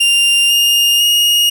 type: tone with pitch steps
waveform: 40% pulse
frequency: 2794 / 2828 / 2863 Hz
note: F7 / F7 / F7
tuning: 0 / +21 / +42 cents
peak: -8 dBFS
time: 0-1.5 s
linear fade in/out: 10 ms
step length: 500 ms
effects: none